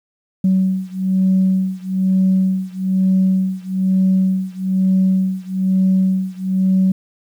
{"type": "beating tone pair", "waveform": "sine", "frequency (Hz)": [188.1, 189.2], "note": ["F#3", "F#3"], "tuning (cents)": [29, 39], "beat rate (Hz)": 1.1, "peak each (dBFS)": [-15, -16], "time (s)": [0.44, 6.92], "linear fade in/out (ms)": 5, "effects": ["tanh soft clip ceiling -7 dBFS", "8-bit"]}